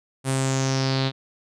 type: tone with low-pass filter sweep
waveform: sawtooth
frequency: 133.4 Hz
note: C3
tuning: 34 cents sharp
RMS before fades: -23 dBFS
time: 0.24-1.12 s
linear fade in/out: 50 ms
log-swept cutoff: 9600 to 3800 Hz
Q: 4.9
effects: none